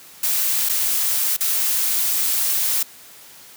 blue noise with dropouts, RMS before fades -20 dBFS, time 0.23-2.83 s, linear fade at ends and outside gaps 5 ms, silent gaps 0.69-0.694 / 1.366-1.406 s, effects white hiss -44 dBFS RMS until 3.56 s + high-pass 100 Hz 12 dB/octave

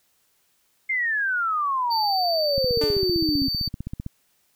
sine exponential sweep, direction down, 2133 to 263.1 Hz, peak -21 dBFS, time 0.89-3.48 s, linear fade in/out 10 ms
triangle tone, 4581 Hz, D8, 44 cents flat, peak -23 dBFS, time 1.9-3.69 s, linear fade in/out 20 ms
click train, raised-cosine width 5 ms, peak -18 dBFS, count 24, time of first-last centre 2.58-4.064 s, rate 15.5 Hz
sawtooth tone with exponential decay, 298 Hz, D4, 25 cents sharp, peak -21 dBFS, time 2.81-3.22 s, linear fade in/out 5 ms, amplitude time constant 87 ms
effects white hiss -66 dBFS RMS until 4.55 s

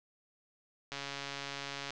click train, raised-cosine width 0.2 ms, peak -22 dBFS, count 139, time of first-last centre 0.92-1.906 s, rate 140 Hz, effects low-pass 7000 Hz 12 dB/octave

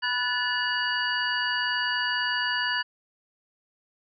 sine tone cluster, 985 / 1482 / 1737 / 2899 / 4609 Hz, B5 / F#6 / A6 / F#7 / D8, -5 / +2 / -23 / -36 / -33 cents, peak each -32 / -31 / -28 / -31 / -33 dBFS, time 0.02-2.83 s, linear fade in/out 20 ms, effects none

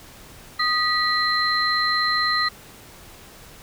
sine tone cluster, 1242 / 1942 / 4102 Hz, D#6 / B6 / C8, -3 / -30 / -35 cents, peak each -23 dBFS, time 0.59-2.49 s, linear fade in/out 10 ms, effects pink hiss -45 dBFS RMS until 3.62 s

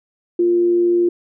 sine tone with amplitude modulation, 349.2 Hz, F4, in tune, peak -11 dBFS, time 0.39-1.09 s, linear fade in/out 5 ms, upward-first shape sine, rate 113 Hz, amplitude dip 25%, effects none

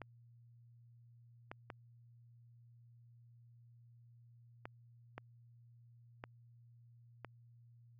clicks, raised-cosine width 0.5 ms, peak -30 dBFS, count 7, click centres 0.017 / 1.515 / 1.702 / 4.655 / 5.18 / 6.239 / 7.247 s, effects added 118 Hz sine -60 dBFS peak until 7.99 s

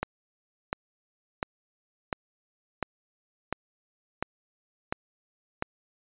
click train, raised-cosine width 0.5 ms, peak -12 dBFS, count 9, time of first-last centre 0.03-5.624 s, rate 1.43 Hz, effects resampled to 8000 Hz

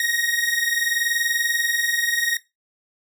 sawtooth tone pair together, 1864.7 / 1885.3 Hz, A#6 / A#6, 0 / +19 cents, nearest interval unison, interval 19 cents, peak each -20 dBFS, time 0-2.37 s, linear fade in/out 2 ms, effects noise-tail reverb RT60 0.2 s tail -17 dB re dry

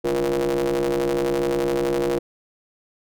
40% pulse ring-modulated tone, 64.6 Hz, C2, 21 cents flat, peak -16 dBFS, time 0.04-2.19 s, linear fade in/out 10 ms, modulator 414 Hz, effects none

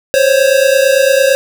square tone pair together, 525.5 / 554.4 Hz, C5 / C#5, +7 / 0 cents, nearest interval minor second, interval 93 cents, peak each -11 dBFS, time 0.14-1.35 s, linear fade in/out 0 ms, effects none

